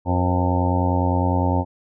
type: harmonic tone with a mistuned harmonic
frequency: 89.8 Hz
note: F2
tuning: 49 cents sharp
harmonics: 1 / 2 / 3 / 4 / 5 / 6 / 7 / 8 / 9 / 10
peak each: -20 / -27 / -24 / -32 / -35 / -29 / -31 / -33 / -29 / -26 dBFS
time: 0.05-1.65 s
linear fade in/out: 50 ms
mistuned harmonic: 5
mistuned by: +82 cents
effects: none